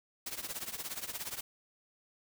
white noise with tremolo, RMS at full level -37 dBFS, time 0.26-1.41 s, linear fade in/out 5 ms, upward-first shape triangle, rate 17 Hz, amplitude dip 90%, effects none

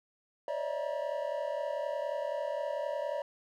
triangle tone cluster, 538 / 582 / 613 / 652 / 953 Hz, C5 / D5 / D#5 / E5 / A#5, +48 / -16 / -26 / -19 / +38 cents, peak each -39 / -33 / -39 / -38 / -40 dBFS, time 0.48-3.22 s, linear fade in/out 2 ms, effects none

